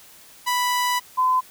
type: tone pair in turn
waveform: sawtooth / sine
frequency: 987.8 / 1020.3 Hz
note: B5 / C6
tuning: 0 / -44 cents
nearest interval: minor second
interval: 56 cents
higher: second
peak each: -16 dBFS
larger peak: neither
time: 0.46-1 / 1.17-1.41 s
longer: first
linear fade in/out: 20 ms
effects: white hiss -48 dBFS RMS until 1.5 s